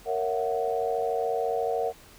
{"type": "chord", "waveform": "sine", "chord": "F# dominant seventh", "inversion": "first", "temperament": "just", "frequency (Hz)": [462.5, 555, 666, 740], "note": ["A#4", "C#5", "E5", "F#5"], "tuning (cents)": [-14, 2, 18, 0], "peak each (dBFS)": [-28, -33, -32, -30], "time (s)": [0.05, 1.93], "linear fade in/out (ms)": 50, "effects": ["pink hiss -52 dBFS RMS until 2.18 s"]}